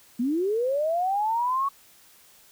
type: linear sweep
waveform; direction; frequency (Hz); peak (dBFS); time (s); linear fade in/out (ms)
sine; up; 227 to 1122; -22; 0.19-1.69; 10
effects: white hiss -55 dBFS RMS until 2.51 s